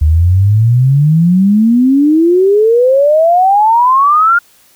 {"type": "exponential sweep", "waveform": "sine", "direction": "up", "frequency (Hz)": [74, 1427], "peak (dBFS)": -5, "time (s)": [0.01, 4.39], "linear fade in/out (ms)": 10, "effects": ["white hiss -47 dBFS RMS until 4.75 s"]}